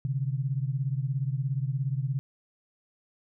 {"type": "beating tone pair", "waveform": "sine", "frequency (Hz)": [130, 147], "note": ["C3", "D3"], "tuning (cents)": [-11, 2], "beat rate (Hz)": 17, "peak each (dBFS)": [-28, -31], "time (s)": [0.05, 2.19], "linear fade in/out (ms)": 0, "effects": []}